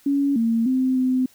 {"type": "tone with pitch steps", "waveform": "sine", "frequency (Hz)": [280.7, 228.5, 259.1, 256.5], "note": ["C#4", "A#3", "C4", "C4"], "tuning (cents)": [22, -34, -17, -34], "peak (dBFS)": -17, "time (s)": [0.06, 1.26], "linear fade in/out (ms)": 5, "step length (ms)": 300, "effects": ["white hiss -55 dBFS RMS until 1.34 s"]}